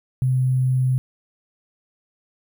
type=tone with sample-and-hold; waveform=sine; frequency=128.9 Hz; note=C3; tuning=26 cents flat; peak=-16 dBFS; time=0.22-0.98 s; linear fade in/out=0 ms; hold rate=11025 Hz; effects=none